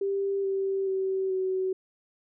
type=tone with pitch steps; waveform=sine; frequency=394.6 / 388.3 / 382 / 375.9 Hz; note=G4 / G4 / G4 / F#4; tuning=+11 / -16 / -45 / +27 cents; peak=-25 dBFS; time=0.01-1.73 s; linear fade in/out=5 ms; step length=430 ms; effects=none